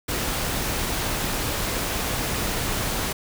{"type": "noise", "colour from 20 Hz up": "pink", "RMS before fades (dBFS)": -26, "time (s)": [0.08, 3.13], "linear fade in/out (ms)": 10, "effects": []}